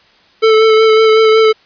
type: tone with vibrato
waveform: square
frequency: 440 Hz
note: A4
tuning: in tune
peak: -6 dBFS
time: 0.42-1.53 s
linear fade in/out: 20 ms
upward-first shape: sine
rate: 5.4 Hz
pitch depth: 19 cents each way
effects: white hiss -48 dBFS RMS until 1.65 s + resampled to 11025 Hz